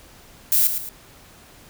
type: noise with echo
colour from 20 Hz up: violet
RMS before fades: -17 dBFS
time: 0.52-0.67 s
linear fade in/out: 0 ms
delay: 110 ms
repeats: 2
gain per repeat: -8 dB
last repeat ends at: 0.89 s
effects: pink hiss -48 dBFS RMS until 1.69 s